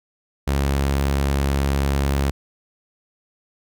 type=tone; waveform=sawtooth; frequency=69.3 Hz; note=C#2; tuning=in tune; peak=-14 dBFS; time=0.47-2.31 s; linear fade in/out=10 ms; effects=none